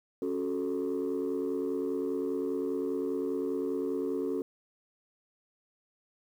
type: chord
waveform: sine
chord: F# minor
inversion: second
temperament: equal with one note detuned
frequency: 275 / 370 / 440 Hz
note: C#4 / F#4 / A4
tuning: -14 / 0 / 0 cents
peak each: -32 dBFS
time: 0.22-4.42 s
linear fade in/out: 2 ms
effects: tanh soft clip ceiling -25 dBFS + 10-bit